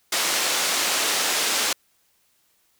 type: band-pass noise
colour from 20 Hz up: white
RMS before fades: -23 dBFS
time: 0.12-1.73 s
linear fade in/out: 5 ms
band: 320 to 7200 Hz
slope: 12 dB/octave
effects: white hiss -65 dBFS RMS until 2.79 s